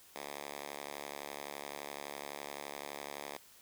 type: tone with high-pass filter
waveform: 5% pulse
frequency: 71.8 Hz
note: D2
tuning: 39 cents flat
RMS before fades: -45 dBFS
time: 0.16-3.37 s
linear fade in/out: 0 ms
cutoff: 430 Hz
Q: 0.5
effects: white hiss -60 dBFS RMS until 3.61 s

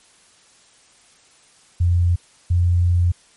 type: tone pair in turn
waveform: sine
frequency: 87.31 / 87.75 Hz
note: F2 / F2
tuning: 0 / +9 cents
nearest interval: unison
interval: 9 cents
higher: second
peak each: -13 dBFS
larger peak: neither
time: 1.8-2.16 / 2.5-3.12 s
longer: second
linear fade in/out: 10 ms
effects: white hiss -53 dBFS RMS until 3.36 s + MP3 48 kbps

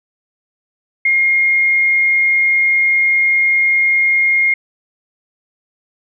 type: tone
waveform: sine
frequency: 2135 Hz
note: C7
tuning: 34 cents sharp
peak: -10 dBFS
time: 1.05-4.54 s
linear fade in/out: 5 ms
effects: none

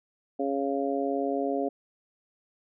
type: harmonic tone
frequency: 138.59 Hz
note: C#3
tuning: in tune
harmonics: 2 / 3 / 4 / 5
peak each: -30 / -31 / -32 / -32 dBFS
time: 0.39-1.69 s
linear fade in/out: 10 ms
effects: none

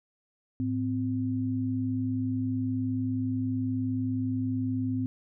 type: tone pair together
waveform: sine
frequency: 107 / 258 Hz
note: A2 / C4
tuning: -48 / -24 cents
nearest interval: octave + minor third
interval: 1524 cents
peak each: -31 / -28 dBFS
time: 0.6-5.06 s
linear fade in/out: 0 ms
effects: none

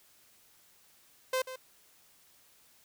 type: tone with echo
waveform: sawtooth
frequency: 517 Hz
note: C5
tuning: 21 cents flat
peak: -24 dBFS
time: 1.33-1.42 s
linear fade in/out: 5 ms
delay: 140 ms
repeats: 1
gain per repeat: -12 dB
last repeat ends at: 1.56 s
effects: white hiss -63 dBFS RMS until 2.84 s

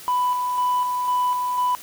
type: tone with tremolo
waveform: sine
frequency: 993 Hz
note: B5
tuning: 9 cents sharp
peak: -16 dBFS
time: 0.08-1.75 s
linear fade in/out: 0 ms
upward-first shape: square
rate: 2 Hz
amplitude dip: 40%
effects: tanh soft clip ceiling -16 dBFS + white hiss -41 dBFS RMS until 1.82 s

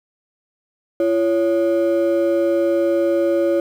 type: ring-modulated tone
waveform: triangle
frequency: 450 Hz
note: A4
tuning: 39 cents sharp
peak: -9 dBFS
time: 1-3.6 s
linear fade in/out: 2 ms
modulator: 110 Hz
effects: tanh soft clip ceiling -6 dBFS + 8-bit

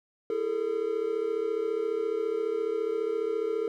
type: tone cluster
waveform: triangle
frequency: 335.7 / 416.2 / 450.8 Hz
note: E4 / G#4 / A4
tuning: +32 / +4 / +42 cents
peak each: -36 / -29 / -27 dBFS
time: 0.3-3.68 s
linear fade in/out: 2 ms
effects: none

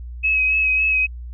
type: tone with vibrato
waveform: sine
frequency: 2556 Hz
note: D#7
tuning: 46 cents sharp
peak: -15 dBFS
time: 0.23-1.07 s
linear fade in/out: 20 ms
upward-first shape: sine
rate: 3.6 Hz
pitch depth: 23 cents each way
effects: added 60 Hz sine -30 dBFS peak until 1.33 s

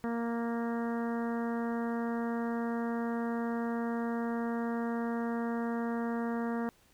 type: harmonic tone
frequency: 233.1 Hz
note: A#3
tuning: in tune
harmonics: 1 / 2 / 3 / 4 / 5 / 6 / 7 / 8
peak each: -32 / -38 / -42 / -44 / -46 / -48 / -49 / -50 dBFS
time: 0.04-6.69 s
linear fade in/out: 0 ms
effects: pink hiss -65 dBFS RMS until 6.93 s

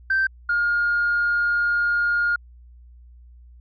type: tone pair in turn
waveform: sine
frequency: 1559 / 1420.2 Hz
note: G6 / F6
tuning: -10 / +29 cents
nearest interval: major second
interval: 161 cents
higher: first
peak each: -16 / -17 dBFS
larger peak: first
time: 0.1-0.27 / 0.49-2.36 s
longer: second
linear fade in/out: 5 ms
effects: tanh soft clip ceiling -14 dBFS + added 60 Hz sine -44 dBFS peak until 3.6 s

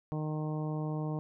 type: harmonic tone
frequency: 153.7 Hz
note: D#3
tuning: 21 cents flat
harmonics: 1 / 2 / 3 / 4 / 5 / 6 / 7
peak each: -33 / -39 / -43 / -45 / -47 / -49 / -50 dBFS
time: 0.12-1.19 s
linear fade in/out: 0 ms
effects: none

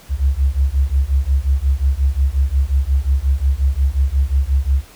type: beating tone pair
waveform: sine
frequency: 65.41 / 71.01 Hz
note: C2 / C#2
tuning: 0 / +42 cents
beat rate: 5.6 Hz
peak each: -16 dBFS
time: 0.09-4.85 s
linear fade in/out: 50 ms
effects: pink hiss -44 dBFS RMS until 4.95 s

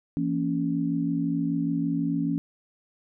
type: chord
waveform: sine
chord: A# diminished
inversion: second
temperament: just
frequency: 167.82 / 233.1 / 279.7 Hz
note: E3 / A#3 / C#4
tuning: +31 / 0 / +16 cents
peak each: -28 / -31 / -26 dBFS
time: 0.17-2.38 s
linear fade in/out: 0 ms
effects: none

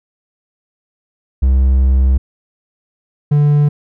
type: tone pair in turn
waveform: triangle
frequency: 65.6 / 146.67 Hz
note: C2 / D3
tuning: +5 / -2 cents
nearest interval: octave + major second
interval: 1393 cents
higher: second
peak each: -6 dBFS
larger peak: neither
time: 1.42-2.18 / 3.31-3.69 s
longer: first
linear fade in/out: 10 ms
effects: none

